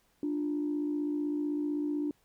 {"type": "tone pair together", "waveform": "sine", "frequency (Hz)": [295, 350.8], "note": ["D4", "F4"], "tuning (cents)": [8, 8], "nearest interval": "minor third", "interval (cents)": 300, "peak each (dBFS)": [-29, -37], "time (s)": [0.23, 2.11], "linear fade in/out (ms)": 2, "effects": ["tanh soft clip ceiling -23 dBFS", "pink hiss -70 dBFS RMS until 2.24 s"]}